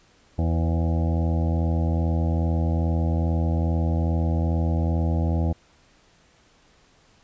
harmonic tone with a mistuned harmonic, 82.41 Hz, E2, in tune, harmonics 1 / 2 / 3 / 4 / 6 / 7 / 8 / 9 / 10, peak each -21 / -27 / -31 / -33 / -37 / -38 / -39 / -40 / -41 dBFS, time 0.38-5.53 s, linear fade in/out 10 ms, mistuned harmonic 7, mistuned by -27 cents, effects pink hiss -58 dBFS RMS until 7.23 s + resampled to 16000 Hz

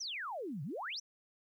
sine exponential two-way sweep, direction down then up, 6272 to 128.9 to 6272 Hz, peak -38 dBFS, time 0-1 s, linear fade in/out 10 ms, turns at 0.63 s, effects 12-bit

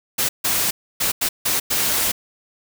white noise bursts at uneven times, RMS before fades -20 dBFS, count 6, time 0.18-0.29 / 0.44-0.71 / 1-1.12 / 1.21-1.29 / 1.45-1.6 / 1.7-2.12 s, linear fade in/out 10 ms, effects none

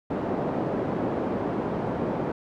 pink band-pass noise, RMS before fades -28 dBFS, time 0.1-2.32 s, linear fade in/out 5 ms, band 200 to 650 Hz, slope 12 dB/octave, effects none

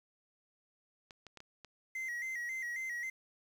clicks, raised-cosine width 0.2 ms, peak -33 dBFS, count 5, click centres 1.108 / 1.267 / 1.373 / 1.404 / 1.647 s
triangle tone with vibrato, 1990 Hz, B6, 13 cents sharp, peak -35 dBFS, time 1.95-3.1 s, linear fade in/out 5 ms, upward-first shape square, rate 3.7 Hz, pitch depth 71 cents each way
effects 10-bit

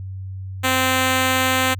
5% pulse tone, 259.6 Hz, C4, 13 cents flat, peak -5 dBFS, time 0.63-1.75 s, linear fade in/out 20 ms, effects added 95 Hz sine -28 dBFS peak until 1.79 s

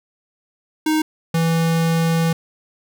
square tone pair in turn, 311.1 / 164.8 Hz, D#4 / E3, 0 / 0 cents, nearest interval major seventh, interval 1100 cents, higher first, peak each -16 dBFS, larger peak neither, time 0.86-1.02 / 1.34-2.33 s, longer second, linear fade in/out 5 ms, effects none

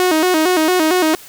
sawtooth tone with vibrato, 338.8 Hz, E4, 48 cents sharp, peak -8 dBFS, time 0-1.15 s, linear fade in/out 0 ms, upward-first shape square, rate 4.4 Hz, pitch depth 130 cents each way, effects white hiss -39 dBFS RMS until 1.28 s

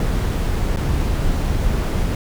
brown noise with dropouts, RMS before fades -19 dBFS, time 0-2.15 s, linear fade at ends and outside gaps 2 ms, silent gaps 0.762-0.77 s, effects none

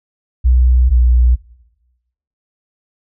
sine tone pair in turn, 62.2 / 60.81 Hz, B1 / B1, +13 / -26 cents, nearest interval unison, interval 39 cents, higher first, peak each -7 dBFS, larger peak neither, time 0.44-0.9 / 0.9-1.36 s, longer neither, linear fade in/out 20 ms, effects noise-tail reverb RT60 1.0 s tail -20 dB re dry

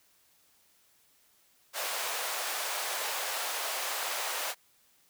pink high-pass noise, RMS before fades -34 dBFS, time 1.73-4.55 s, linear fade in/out 50 ms, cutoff 580 Hz, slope 24 dB/octave, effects white hiss -66 dBFS RMS until 5.09 s

